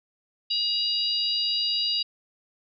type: harmonic tone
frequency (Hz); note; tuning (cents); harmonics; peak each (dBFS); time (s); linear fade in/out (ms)
956; A#5; +43; 3 / 4 / 5; -29 / -28 / -26; 0.5-2.03; 10
effects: none